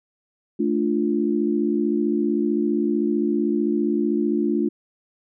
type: chord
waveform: sine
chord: D minor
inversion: second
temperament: equal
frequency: 220 / 293.7 / 349.2 Hz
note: A3 / D4 / F4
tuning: 0 / 0 / 0 cents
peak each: -23 dBFS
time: 0.59-4.69 s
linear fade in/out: 10 ms
effects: none